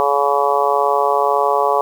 harmonic tone, 141.7 Hz, C#3, 38 cents sharp, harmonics 3 / 4 / 5 / 6 / 7 / 8, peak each -20 / -20 / -20 / -20 / -20 / -20 dBFS, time 0-1.81 s, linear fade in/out 0 ms, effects 7-bit

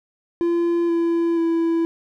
triangle tone with pitch steps, 341.7 / 336.8 / 332 Hz, F4 / E4 / E4, -38 / +37 / +12 cents, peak -15 dBFS, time 0.41-1.85 s, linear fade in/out 0 ms, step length 480 ms, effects none

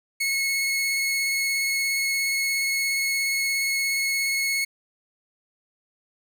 sawtooth tone with vibrato, 2186 Hz, C#7, 25 cents flat, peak -19 dBFS, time 0.2-4.65 s, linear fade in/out 10 ms, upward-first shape square, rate 17 Hz, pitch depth 10 cents each way, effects none

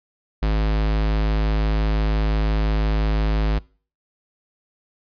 square tone, 52.9 Hz, G#1, 33 cents sharp, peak -18 dBFS, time 0.42-3.59 s, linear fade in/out 10 ms, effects noise-tail reverb RT60 0.4 s tail -23 dB re dry + resampled to 11025 Hz

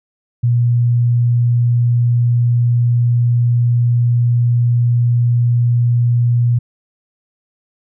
sine tone, 120 Hz, B2, 49 cents flat, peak -10 dBFS, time 0.43-6.59 s, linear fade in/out 10 ms, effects none

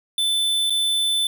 square tone with dropouts, 3520 Hz, A7, in tune, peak -19 dBFS, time 0.18-1.27 s, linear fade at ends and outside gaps 2 ms, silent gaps 0.698-0.704 s, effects none

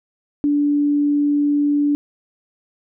sine tone, 290.5 Hz, D4, 19 cents flat, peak -14 dBFS, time 0.44-1.95 s, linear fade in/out 0 ms, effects none

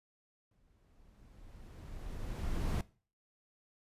brown noise with exponential growth, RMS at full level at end -31 dBFS, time 0.51-2.81 s, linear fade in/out 2 ms, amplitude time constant 500 ms, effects noise-tail reverb RT60 0.4 s tail -20 dB re dry + resampled to 32000 Hz

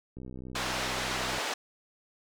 click train, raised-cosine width 3 ms, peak -30 dBFS, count 78, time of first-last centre 0.17-1.381 s, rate 63.6 Hz
pink band-pass noise, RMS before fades -33 dBFS, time 0.55-1.54 s, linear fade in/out 5 ms, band 540 to 5700 Hz, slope 12 dB/octave
effects none

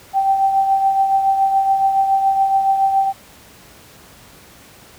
sine tone with tremolo, 779 Hz, G5, 11 cents flat, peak -10 dBFS, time 0.13-3.13 s, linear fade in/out 50 ms, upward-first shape triangle, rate 7.1 Hz, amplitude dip 55%, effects pink hiss -44 dBFS RMS until 4.98 s + high-pass 60 Hz 12 dB/octave

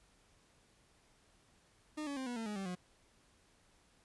40% pulse tone with pitch steps, 304.8 / 282.8 / 262.3 / 243.3 / 225.7 / 209.4 / 194.24 / 180.19 Hz, D#4 / C#4 / C4 / B3 / A3 / G#3 / G3 / F#3, -36 / +35 / +4 / -26 / +44 / +15 / -16 / -46 cents, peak -38 dBFS, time 1.97-2.754 s, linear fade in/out 10 ms, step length 98 ms, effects pink hiss -69 dBFS RMS until 4.04 s + resampled to 24000 Hz

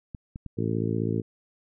clicks, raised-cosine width 5 ms, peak -24 dBFS, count 3, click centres 0.148 / 0.359 / 0.463 s
harmonic tone, 55.7 Hz, A1, 22 cents sharp, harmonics 2 / 3 / 4 / 5 / 6 / 7 / 8, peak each -29 / -31 / -32 / -33 / -34 / -34 / -35 dBFS, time 0.57-1.22 s, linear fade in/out 20 ms
effects none

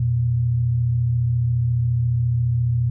sine tone pair together, 86 / 120.43 Hz, F2 / B2, -26 / -43 cents, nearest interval tritone, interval 583 cents, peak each -27 / -17 dBFS, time 0-2.9 s, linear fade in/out 5 ms, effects none

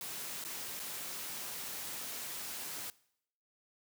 white noise with dropouts, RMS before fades -42 dBFS, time 0.01-2.9 s, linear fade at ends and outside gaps 1 ms, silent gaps 0.44-0.449 / 0.795-0.799 s, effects noise-tail reverb RT60 0.7 s tail -21 dB re dry + high-pass 100 Hz 12 dB/octave

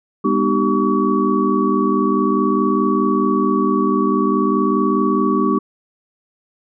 sine tone cluster, 202.6 / 247.2 / 307.7 / 388.1 / 1133 Hz, G#3 / B3 / D#4 / G4 / C#6, -43 / +2 / -19 / -17 / +37 cents, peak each -20 dBFS, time 0.24-5.59 s, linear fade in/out 10 ms, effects none

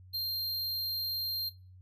square tone, 4186 Hz, C8, in tune, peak -32 dBFS, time 0.13-1.5 s, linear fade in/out 20 ms, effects noise-tail reverb RT60 0.3 s tail -18 dB re dry + added 92 Hz sine -51 dBFS peak until 1.81 s

